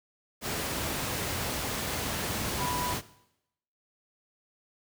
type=tone in noise; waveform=sine; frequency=986 Hz; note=B5; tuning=3 cents flat; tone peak=-31 dBFS; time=2.57-2.96 s; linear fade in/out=50 ms; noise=pink; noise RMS=-32 dBFS; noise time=0.41-3.02 s; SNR=-2 dB; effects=noise-tail reverb RT60 0.8 s tail -17 dB re dry + high-pass 60 Hz 12 dB/octave